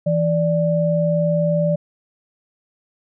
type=tone pair together; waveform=sine; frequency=164.81 / 587.3 Hz; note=E3 / D5; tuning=0 / 0 cents; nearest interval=octave + minor seventh; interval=2200 cents; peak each=-18 dBFS; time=0.06-1.76 s; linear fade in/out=10 ms; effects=none